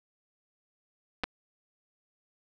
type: clicks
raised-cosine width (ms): 0.3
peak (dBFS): -14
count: 2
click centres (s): 1.236 / 1.24
effects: none